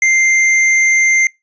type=tone with hard clipping; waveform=sine; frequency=2093 Hz; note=C7; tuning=in tune; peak=-10 dBFS; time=0.02-1.27 s; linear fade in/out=2 ms; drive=16 dB; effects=noise-tail reverb RT60 0.2 s tail -23 dB re dry + resampled to 16000 Hz